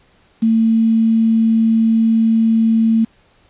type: tone with quantisation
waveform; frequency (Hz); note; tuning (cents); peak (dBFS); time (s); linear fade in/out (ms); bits
sine; 224.8; A3; +37; -10; 0.42-3.05; 10; 6
effects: pink hiss -54 dBFS RMS until 3.49 s + resampled to 8000 Hz